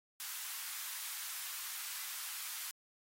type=high-pass noise; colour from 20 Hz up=white; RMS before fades=-43 dBFS; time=0.2-2.71 s; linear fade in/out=0 ms; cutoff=1000 Hz; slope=24 dB/octave; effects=AAC 48 kbps